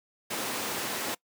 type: high-pass noise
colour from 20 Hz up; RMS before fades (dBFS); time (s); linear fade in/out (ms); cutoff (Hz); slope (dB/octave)
pink; -33; 0.3-1.15; 10; 260; 12
effects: noise-tail reverb RT60 0.1 s tail -23 dB re dry